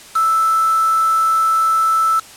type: tone with quantisation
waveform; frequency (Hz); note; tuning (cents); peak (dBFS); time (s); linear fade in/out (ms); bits
sine; 1318.5; E6; 0; -12; 0.15-2.2; 10; 4
effects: white hiss -39 dBFS RMS until 2.36 s + low-pass 10000 Hz 12 dB/octave